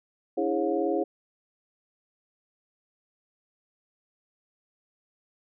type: tone cluster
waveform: sine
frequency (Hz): 288.7 / 328.9 / 411.3 / 543 / 715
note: D4 / E4 / G#4 / C#5 / F5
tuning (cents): -30 / -4 / -17 / -36 / +41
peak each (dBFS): -33 / -28 / -29 / -30 / -33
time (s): 0.37-1.04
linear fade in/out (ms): 10
effects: none